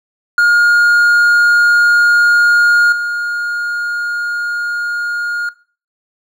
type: tone with level steps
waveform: triangle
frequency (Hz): 1423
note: F6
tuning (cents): +32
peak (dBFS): -5 / -14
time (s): 0.38-5.49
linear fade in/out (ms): 2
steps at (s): 2.92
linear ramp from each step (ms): 5
effects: noise-tail reverb RT60 0.4 s tail -19 dB re dry